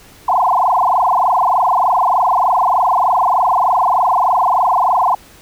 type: tone with frequency modulation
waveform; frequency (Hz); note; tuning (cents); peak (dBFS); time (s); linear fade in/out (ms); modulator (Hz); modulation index
sine; 880; A5; 0; -10; 0.28-5.15; 5; 23.3; 7.6
effects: pink hiss -43 dBFS RMS until 5.41 s